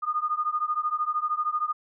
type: beating tone pair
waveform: sine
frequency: 1219 / 1232 Hz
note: D#6 / D#6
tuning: -36 / -17 cents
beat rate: 13 Hz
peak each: -27 / -28 dBFS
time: 0.02-1.73 s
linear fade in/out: 20 ms
effects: none